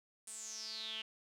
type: tone with band-pass filter sweep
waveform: sawtooth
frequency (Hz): 220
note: A3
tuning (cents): 0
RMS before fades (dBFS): -45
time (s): 0.27-1.02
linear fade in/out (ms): 5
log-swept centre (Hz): 8900 to 2900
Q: 9.2
effects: none